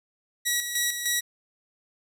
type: tone with tremolo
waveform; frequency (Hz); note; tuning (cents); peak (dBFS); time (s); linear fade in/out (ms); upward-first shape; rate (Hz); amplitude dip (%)
10% pulse; 1926; B6; -44; -14; 0.45-1.21; 20; square; 3.3; 55
effects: none